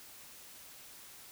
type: silence
effects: white hiss -53 dBFS RMS until 1.31 s